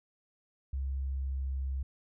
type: tone with pitch glide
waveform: sine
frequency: 67.3 to 66.84 Hz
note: C2 to C2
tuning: +49 to +38 cents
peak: -31 dBFS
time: 0.73-1.83 s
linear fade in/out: 5 ms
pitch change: -11 cents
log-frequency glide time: 0.99-1.46 s
effects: none